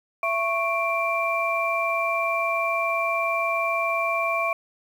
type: tone cluster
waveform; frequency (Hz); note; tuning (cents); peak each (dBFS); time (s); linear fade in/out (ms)
sine; 669 / 1104 / 2358; E5 / C#6 / D7; +25 / -7 / +6; -26; 0.23-4.53; 2
effects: 8-bit